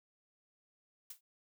blue noise with exponential decay, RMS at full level -42 dBFS, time 1.1-1.21 s, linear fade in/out 5 ms, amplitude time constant 23 ms, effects none

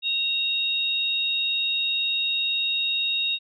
sine tone pair together, 2762 / 3742 Hz, F7 / A#7, -20 / +6 cents, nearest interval perfect fourth, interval 526 cents, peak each -28 / -23 dBFS, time 0.02-3.39 s, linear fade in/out 50 ms, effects none

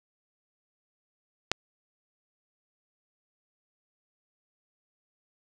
click, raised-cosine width 0.2 ms, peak -6 dBFS, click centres 1.516 s, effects none

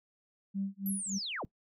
sine tone with tremolo, 196 Hz, G3, in tune, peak -30 dBFS, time 0.54-1.19 s, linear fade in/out 20 ms, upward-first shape sine, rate 3.5 Hz, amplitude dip 100%
sine linear sweep, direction down, 12000 to 66 Hz, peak -35 dBFS, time 0.86-1.45 s, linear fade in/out 0 ms
effects noise-tail reverb RT60 0.1 s tail -22 dB re dry + tanh soft clip ceiling -22 dBFS

